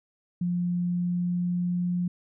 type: tone with pitch glide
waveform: sine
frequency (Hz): 176.2 to 177.32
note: F3 to F3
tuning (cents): +16 to +27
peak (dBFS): -24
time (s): 0.41-2.08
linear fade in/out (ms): 5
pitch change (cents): +11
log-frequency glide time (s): 0.78-1.97
effects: none